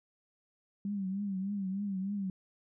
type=tone with vibrato; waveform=sine; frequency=196 Hz; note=G3; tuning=in tune; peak=-32 dBFS; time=0.85-2.3 s; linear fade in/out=2 ms; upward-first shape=triangle; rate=3.3 Hz; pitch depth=98 cents each way; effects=none